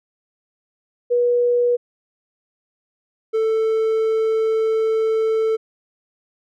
sine / triangle tone pair in turn, 484.5 / 442.7 Hz, B4 / A4, -33 / +11 cents, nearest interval major second, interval 156 cents, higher first, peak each -14 dBFS, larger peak neither, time 1.1-1.77 / 3.33-5.57 s, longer second, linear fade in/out 20 ms, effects none

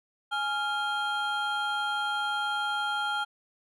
triangle tone cluster, 833 / 1392 / 3214 Hz, G#5 / F6 / G7, +5 / -6 / +43 cents, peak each -30 / -28 / -34 dBFS, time 0.31-3.25 s, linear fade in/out 20 ms, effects none

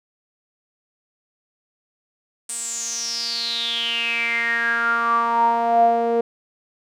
sawtooth tone with band-pass filter sweep, 233.1 Hz, A#3, in tune, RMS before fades -21 dBFS, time 2.49-6.21 s, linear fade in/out 5 ms, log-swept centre 8600 to 520 Hz, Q 10, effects none

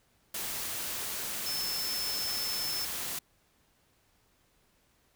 sine tone in noise, 5274 Hz, E8, in tune, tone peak -33 dBFS, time 1.46-2.85 s, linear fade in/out 5 ms, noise white, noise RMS -36 dBFS, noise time 0.34-3.19 s, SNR 0 dB, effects pink hiss -69 dBFS RMS until 5.15 s

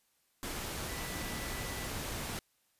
sine tone in noise, 1975.5 Hz, B6, in tune, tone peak -47 dBFS, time 0.89-1.88 s, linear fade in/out 0 ms, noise pink, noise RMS -39 dBFS, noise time 0.43-2.39 s, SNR -11 dB, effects white hiss -74 dBFS RMS until 2.79 s + resampled to 32000 Hz

